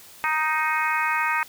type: harmonic tone with a mistuned harmonic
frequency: 311.3 Hz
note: D#4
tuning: 1 cent sharp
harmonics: 3 / 4 / 5 / 6 / 7 / 8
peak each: -26 / -27 / -28 / -29 / -29 / -30 dBFS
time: 0.24-1.43 s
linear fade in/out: 0 ms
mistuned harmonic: 8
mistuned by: +17 cents
effects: white hiss -47 dBFS RMS until 1.48 s